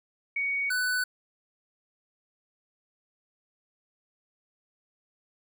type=tone pair in turn; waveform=sine / square; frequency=2239 / 1494.4 Hz; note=C#7 / F#6; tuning=+17 / +17 cents; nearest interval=perfect fifth; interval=700 cents; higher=first; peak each=-26 dBFS; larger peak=neither; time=0.36-0.7 / 0.7-1.04 s; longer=neither; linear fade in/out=5 ms; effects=none